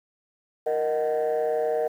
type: chord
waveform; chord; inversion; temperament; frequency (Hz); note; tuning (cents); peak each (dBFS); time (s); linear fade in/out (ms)
sine; D# minor; second; just; 466.7 / 622.3 / 746.7; A#4 / D#5 / F#5; +2 / 0 / +16; -23 / -25 / -29; 0.66-1.88; 10
effects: tanh soft clip ceiling -18 dBFS + 9-bit